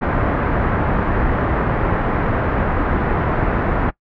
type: low-pass noise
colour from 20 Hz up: pink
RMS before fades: -18 dBFS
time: 0.01-3.91 s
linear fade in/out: 20 ms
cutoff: 1700 Hz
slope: 24 dB/octave
effects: noise-tail reverb RT60 0.1 s tail -21 dB re dry